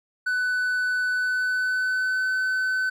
triangle tone with pitch glide, 1496 to 1516.9 Hz, F#6 to F#6, +19 to +43 cents, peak -20 dBFS, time 0.26-2.9 s, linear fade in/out 10 ms, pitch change +24 cents, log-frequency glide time 1.12-2.28 s, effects none

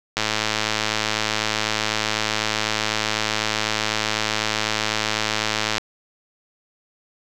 click train, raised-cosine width 0.2 ms, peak -3 dBFS, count 607, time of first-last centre 0.17-5.781 s, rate 108 Hz, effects none

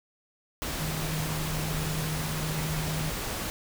sine tone in noise, 155.56 Hz, D#3, in tune, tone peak -31 dBFS, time 0.8-3.1 s, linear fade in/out 0 ms, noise pink, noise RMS -33 dBFS, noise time 0.62-3.5 s, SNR -1 dB, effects none

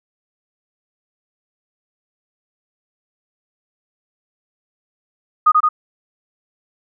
sine tone with echo, 1238 Hz, D#6, 9 cents flat, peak -7 dBFS, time 5.46-5.52 s, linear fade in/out 10 ms, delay 85 ms, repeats 2, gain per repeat -2 dB, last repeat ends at 5.69 s, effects none

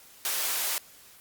white high-pass noise, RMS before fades -29 dBFS, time 0.25-0.78 s, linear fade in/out 0 ms, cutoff 540 Hz, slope 12 dB/octave, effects white hiss -53 dBFS RMS until 1.2 s + Opus 48 kbps

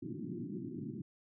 white band-pass noise, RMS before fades -42 dBFS, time 0.02-1.02 s, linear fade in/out 10 ms, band 110 to 360 Hz, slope 96 dB/octave, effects none

